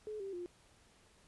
sine tone with pitch steps, 426.9 / 390.8 / 352.4 Hz, G#4 / G4 / F4, +48 / -5 / +16 cents, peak -40 dBFS, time 0.07-0.46 s, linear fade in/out 0 ms, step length 130 ms, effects pink hiss -66 dBFS RMS until 1.27 s + resampled to 24000 Hz

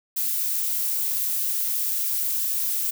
violet noise, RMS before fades -25 dBFS, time 0.16-2.91 s, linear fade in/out 10 ms, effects none

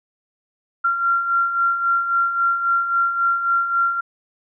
sine beating tone pair, 1374 / 1377.7 Hz, F6 / F6, -29 / -24 cents, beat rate 3.7 Hz, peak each -25 / -17 dBFS, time 0.84-4.01 s, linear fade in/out 10 ms, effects none

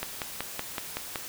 click train, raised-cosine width 0.3 ms, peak -14 dBFS, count 7, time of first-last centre 0.03-1.158 s, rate 5.32 Hz, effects white hiss -40 dBFS RMS until 1.28 s

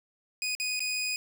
20% pulse tone with dropouts, 2489 Hz, D#7, in tune, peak -24 dBFS, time 0.42-1.16 s, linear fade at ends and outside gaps 1 ms, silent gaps 0.551-0.599 / 0.794-0.804 s, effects none

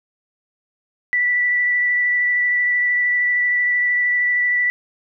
sine tone with vibrato, 1965 Hz, B6, 9 cents flat, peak -15 dBFS, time 1.13-4.7 s, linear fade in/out 0 ms, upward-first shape triangle, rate 13 Hz, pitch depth 11 cents each way, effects none

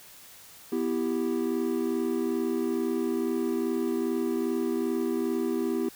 triangle chord, E minor, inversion second, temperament equal, 246.9 / 329.6 / 392 Hz, B3 / E4 / G4, 0 / 0 / 0 cents, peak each -28 dBFS, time 0.72-5.89 s, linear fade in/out 5 ms, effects white hiss -50 dBFS RMS until 5.95 s

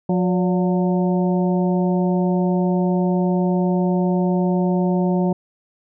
harmonic tone with a mistuned harmonic, 180 Hz, F#3, 47 cents flat, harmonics 1 / 2 / 3 / 4 / 5, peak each -17 / -23 / -27 / -29 / -31 dBFS, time 0.09-5.33 s, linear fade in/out 5 ms, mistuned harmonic 3, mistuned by +87 cents, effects none

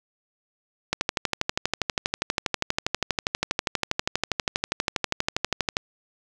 click train, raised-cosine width 0.2 ms, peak -5 dBFS, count 61, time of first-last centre 0.93-5.769 s, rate 12.4 Hz, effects none

